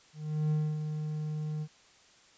triangle tone with ADSR envelope, 153 Hz, D#3, 29 cents flat, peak -23 dBFS, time 0.13-1.68 s, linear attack 380 ms, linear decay 260 ms, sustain -7 dB, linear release 59 ms, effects white hiss -60 dBFS RMS until 2.37 s + resampled to 16000 Hz

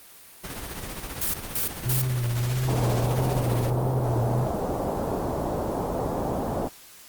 pink noise with tremolo, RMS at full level -33 dBFS, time 0.43-3.71 s, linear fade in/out 20 ms, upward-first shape sine, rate 15 Hz, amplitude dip 45%
blue noise bursts, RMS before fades -26 dBFS, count 3, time 1.21-2.02 s, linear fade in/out 5 ms, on 130 ms, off 210 ms
triangle tone with vibrato, 123.47 Hz, B2, in tune, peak -21 dBFS, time 1.86-4.47 s, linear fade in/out 0 ms, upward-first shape sine, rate 1.6 Hz, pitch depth 67 cents each way
white low-pass noise, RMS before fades -28 dBFS, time 2.67-6.69 s, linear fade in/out 20 ms, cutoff 800 Hz, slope 24 dB/octave
effects white hiss -48 dBFS RMS until 7.08 s + Opus 32 kbps

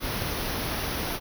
pink band-stop noise, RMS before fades -30 dBFS, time 0-1.2 s, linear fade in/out 50 ms, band 6100 to 9700 Hz, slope 96 dB/octave, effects none

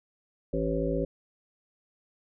harmonic tone, 55 Hz, A1, in tune, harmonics 1 / 3 / 5 / 7 / 9 / 10, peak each -33 / -33 / -33 / -33 / -33 / -33 dBFS, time 0.53-1.05 s, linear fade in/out 5 ms, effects none

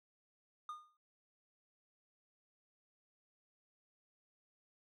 triangle tone with exponential decay, 1221 Hz, D#6, 33 cents flat, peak -38 dBFS, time 0.69-0.97 s, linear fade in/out 2 ms, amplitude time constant 59 ms, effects none

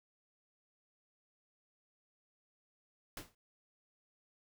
pink noise with exponential decay, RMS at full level -41 dBFS, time 3.17-3.35 s, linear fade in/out 2 ms, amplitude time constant 38 ms, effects none

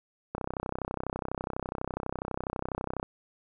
click train, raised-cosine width 1 ms, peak -18 dBFS, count 87, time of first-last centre 0.35-3.029 s, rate 32.1 Hz, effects none

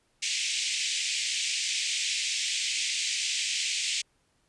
pink band-pass noise, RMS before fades -30 dBFS, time 0.22-4.02 s, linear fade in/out 10 ms, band 2200 to 8200 Hz, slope 48 dB/octave, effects pink hiss -70 dBFS RMS until 4.48 s + resampled to 24000 Hz

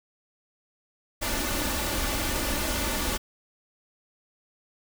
pink noise with comb filter, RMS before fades -28 dBFS, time 1.21-3.18 s, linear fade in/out 20 ms, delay 3.4 ms, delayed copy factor +0.65, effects none

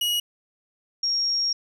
40% pulse / sine tone pair in turn, 2901 / 5575 Hz, F#7 / F8, -35 / -4 cents, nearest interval major seventh, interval 1131 cents, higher second, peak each -21 dBFS, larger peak neither, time 0.01-0.2 / 1.03-1.53 s, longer second, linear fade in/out 5 ms, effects none

